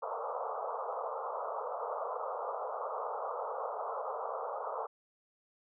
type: band-pass noise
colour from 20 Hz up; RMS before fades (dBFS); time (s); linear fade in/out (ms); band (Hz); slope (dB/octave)
pink; -38; 0.02-4.87; 10; 450 to 1300; 96
effects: none